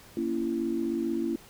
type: chord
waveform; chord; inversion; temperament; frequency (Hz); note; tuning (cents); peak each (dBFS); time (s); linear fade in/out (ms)
sine; A# diminished; none; just; 233.1 / 279.7 / 335.6; A#3 / C#4 / E4; 0 / +16 / +31; -32 / -33 / -29; 0.17-1.36; 2
effects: pink hiss -52 dBFS RMS until 1.49 s